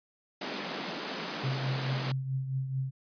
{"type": "high-pass noise", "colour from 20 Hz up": "pink", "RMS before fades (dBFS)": -36, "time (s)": [0.41, 2.12], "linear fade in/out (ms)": 5, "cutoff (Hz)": 170, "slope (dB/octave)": 48}
{"type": "tone with tremolo", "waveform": "sine", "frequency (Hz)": 132.8, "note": "C3", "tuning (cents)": 26, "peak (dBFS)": -27, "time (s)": [1.43, 2.91], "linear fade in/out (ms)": 20, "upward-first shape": "triangle", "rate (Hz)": 4.6, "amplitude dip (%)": 60}
{"effects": ["resampled to 11025 Hz"]}